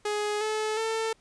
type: tone with pitch steps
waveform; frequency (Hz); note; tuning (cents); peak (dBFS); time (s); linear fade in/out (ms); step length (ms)
sawtooth; 418 / 432 / 446.5; G#4 / A4 / A4; +11 / -32 / +25; -23; 0.05-1.13; 5; 360
effects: pink hiss -64 dBFS RMS until 1.2 s + resampled to 22050 Hz